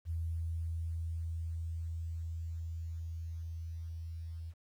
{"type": "tone with level ramp", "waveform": "sine", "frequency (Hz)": 82.41, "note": "E2", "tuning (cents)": 0, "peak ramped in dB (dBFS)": [-33, -40], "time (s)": [0.05, 4.54], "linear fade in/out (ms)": 50, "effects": ["11-bit"]}